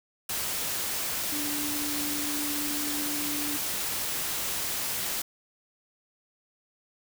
sine tone in noise, 293.7 Hz, D4, in tune, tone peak -34 dBFS, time 1.32-3.57 s, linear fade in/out 5 ms, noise white, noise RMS -31 dBFS, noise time 0.29-5.22 s, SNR -6 dB, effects none

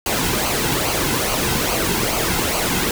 pink noise with flanger, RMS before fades -20 dBFS, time 0.06-2.91 s, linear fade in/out 2 ms, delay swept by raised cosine 0.55 to 1.75 ms, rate 2.4 Hz, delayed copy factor -0.55, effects none

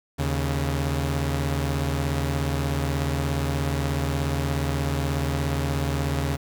sawtooth tone pair together, 77.66 / 138.59 Hz, D#2 / C#3, -3 / 0 cents, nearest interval minor seventh, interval 1003 cents, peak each -22 dBFS, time 0.18-6.37 s, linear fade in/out 20 ms, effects 8-bit

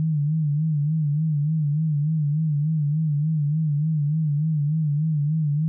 sine tone with vibrato, 151.9 Hz, D#3, 41 cents flat, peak -19 dBFS, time 0-5.68 s, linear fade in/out 0 ms, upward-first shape sine, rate 3.4 Hz, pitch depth 94 cents each way, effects none

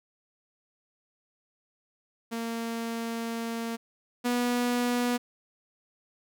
sawtooth tone pair in turn, 230 / 243.7 Hz, A#3 / B3, -23 / -23 cents, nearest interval minor second, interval 100 cents, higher second, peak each -27 / -21 dBFS, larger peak second, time 2.31-3.77 / 4.24-5.18 s, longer first, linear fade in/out 20 ms, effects none

